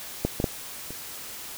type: clicks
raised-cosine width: 2 ms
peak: -9 / -13 / -9 / -24 dBFS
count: 4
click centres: 0.25 / 0.401 / 0.442 / 0.906 s
effects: white hiss -39 dBFS RMS until 1.57 s